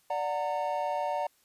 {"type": "chord", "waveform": "triangle", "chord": "D augmented", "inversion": "none", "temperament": "just", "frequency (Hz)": [587.3, 734.2, 917.7], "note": ["D5", "F#5", "A#5"], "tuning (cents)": [0, -14, -27], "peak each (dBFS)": -31, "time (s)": [0.1, 1.27], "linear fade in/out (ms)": 5, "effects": ["white hiss -67 dBFS RMS until 1.44 s", "resampled to 32000 Hz"]}